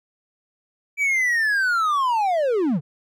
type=linear sweep; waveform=triangle; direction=down; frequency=2325 to 126.5 Hz; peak=-16 dBFS; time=0.97-2.81 s; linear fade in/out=50 ms; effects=none